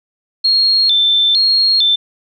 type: tone with vibrato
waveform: sine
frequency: 3891 Hz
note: B7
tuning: 27 cents flat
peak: -9 dBFS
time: 0.44-1.96 s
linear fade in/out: 10 ms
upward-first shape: square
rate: 1.1 Hz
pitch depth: 160 cents each way
effects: none